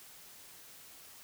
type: silence
effects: white hiss -54 dBFS RMS until 1.23 s